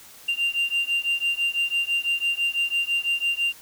sine beating tone pair, 2781 / 2787 Hz, F7 / F7, -8 / -4 cents, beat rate 6 Hz, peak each -23 dBFS, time 0.28-3.53 s, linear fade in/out 10 ms, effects tanh soft clip ceiling -18 dBFS + white hiss -47 dBFS RMS until 3.61 s

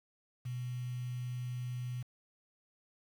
sine tone with quantisation, 124.2 Hz, B2, 10 cents sharp, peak -36 dBFS, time 0.45-2.03 s, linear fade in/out 10 ms, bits 9, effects none

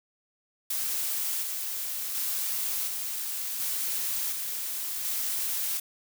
blue noise with tremolo, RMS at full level -30 dBFS, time 0.7-5.8 s, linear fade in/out 5 ms, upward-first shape square, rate 0.69 Hz, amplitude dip 30%, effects none

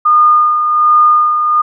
sine tone with tremolo, 1219 Hz, D#6, 36 cents flat, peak -4 dBFS, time 0.05-1.62 s, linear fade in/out 10 ms, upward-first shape sine, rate 1.3 Hz, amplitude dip 50%, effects none

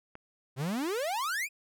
click, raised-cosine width 0.5 ms, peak -30 dBFS, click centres 0.154 s
45% pulse exponential sweep, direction up, 123.47 to 2563 Hz, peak -30 dBFS, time 0.56-1.49 s, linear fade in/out 50 ms
effects none

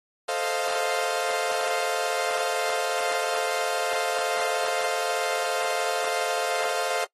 sawtooth chord, F dominant seventh, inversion first, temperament equal, 440 / 523.3 / 622.3 / 698.5 Hz, A4 / C5 / Eb5 / F5, 0 / 0 / 0 / 0 cents, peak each -28 / -27 / -29 / -25 dBFS, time 0.28-7.05 s, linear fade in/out 10 ms, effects noise-tail reverb RT60 0.1 s tail -22 dB re dry + AAC 32 kbps

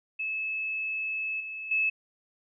sine tone with level steps, 2600 Hz, E7, 24 cents flat, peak -29 / -35 / -23 dBFS, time 0.19-1.9 s, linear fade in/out 10 ms, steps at 1.4 / 1.71 s, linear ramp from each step 5 ms, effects none

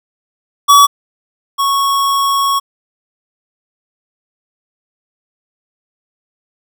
square tone pair in turn, 1137 / 1106.5 Hz, C#6 / C#6, +44 / -3 cents, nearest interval unison, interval 47 cents, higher first, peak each -4 / -12 dBFS, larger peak first, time 0.68-0.87 / 1.58-2.6 s, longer second, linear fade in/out 20 ms, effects none

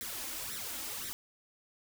white noise with flanger, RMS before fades -40 dBFS, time 0.01-1.13 s, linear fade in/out 0 ms, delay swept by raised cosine 0.52 to 3.72 ms, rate 1.9 Hz, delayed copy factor +0.9, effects none

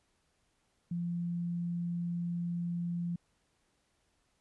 sine tone, 172.6 Hz, F3, 20 cents flat, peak -32 dBFS, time 0.91-3.16 s, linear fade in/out 5 ms, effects pink hiss -75 dBFS RMS until 4.4 s + resampled to 24000 Hz

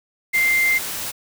sine tone in noise, 2093 Hz, C7, in tune, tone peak -15 dBFS, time 0.33-0.79 s, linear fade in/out 20 ms, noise white, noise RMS -28 dBFS, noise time 0.33-1.12 s, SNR +10 dB, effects none

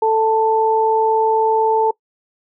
sine tone pair together, 442 / 884 Hz, A4 / A5, +8 / +8 cents, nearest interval octave, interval 1200 cents, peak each -15 dBFS, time 0.02-1.91 s, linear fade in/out 5 ms, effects noise-tail reverb RT60 0.1 s tail -23 dB re dry

